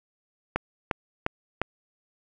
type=click train; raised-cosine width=0.5 ms; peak=-9 dBFS; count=4; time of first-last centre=0.56-1.616 s; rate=2.84 Hz; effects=none